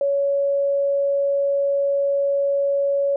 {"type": "tone", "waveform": "sine", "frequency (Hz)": 560, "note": "C#5", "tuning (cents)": 18, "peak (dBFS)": -17, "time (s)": [0.01, 3.16], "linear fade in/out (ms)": 2, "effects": []}